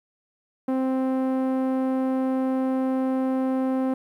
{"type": "tone with low-pass filter", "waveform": "sawtooth", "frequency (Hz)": 261.6, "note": "C4", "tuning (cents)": 0, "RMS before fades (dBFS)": -24, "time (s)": [0.68, 3.94], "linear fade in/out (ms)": 5, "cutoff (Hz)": 810, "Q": 0.64, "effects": ["10-bit"]}